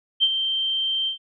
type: tone with ADSR envelope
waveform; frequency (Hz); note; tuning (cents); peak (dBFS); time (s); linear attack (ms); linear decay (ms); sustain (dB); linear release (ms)
sine; 3136; G7; 0; -13; 0.2-1.18; 32; 50; -8; 110
effects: none